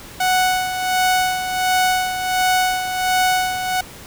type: tone with tremolo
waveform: sawtooth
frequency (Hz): 740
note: F#5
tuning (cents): 0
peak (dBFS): -10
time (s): 0.2-3.81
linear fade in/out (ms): 5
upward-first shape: sine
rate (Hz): 1.4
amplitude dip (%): 60
effects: pink hiss -38 dBFS RMS until 4.06 s